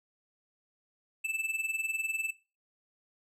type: tone with tremolo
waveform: square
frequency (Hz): 2637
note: E7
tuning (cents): 0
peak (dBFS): -29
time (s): 1.24-2.31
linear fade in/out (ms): 10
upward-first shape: sine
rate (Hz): 20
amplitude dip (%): 80
effects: noise-tail reverb RT60 0.3 s tail -18 dB re dry + low-pass 12000 Hz 12 dB/octave